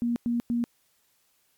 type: tone bursts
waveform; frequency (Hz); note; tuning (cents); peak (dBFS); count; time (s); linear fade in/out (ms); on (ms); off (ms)
sine; 237.2; A#3; +30; -23; 3; 0.02-0.64; 0; 140; 100
effects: white hiss -68 dBFS RMS until 1.57 s + MP3 96 kbps